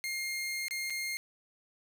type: tone with dropouts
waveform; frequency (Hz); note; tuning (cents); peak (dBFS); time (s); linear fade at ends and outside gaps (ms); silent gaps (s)
sawtooth; 2125; C7; +26; -30; 0.04-1.17; 0; 0.683-0.709 / 0.899-0.904
effects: none